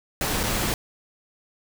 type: noise with dropouts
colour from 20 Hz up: pink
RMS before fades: -25 dBFS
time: 0.21-0.74 s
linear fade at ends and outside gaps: 1 ms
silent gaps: 0.432-0.436 s
effects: none